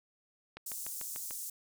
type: click train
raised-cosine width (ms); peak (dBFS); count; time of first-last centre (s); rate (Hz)
0.3; -28; 6; 0.57-1.309; 6.77
type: high-pass noise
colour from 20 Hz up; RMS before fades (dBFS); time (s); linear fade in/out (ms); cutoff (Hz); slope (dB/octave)
pink; -41; 0.66-1.5; 5; 6800; 24
effects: none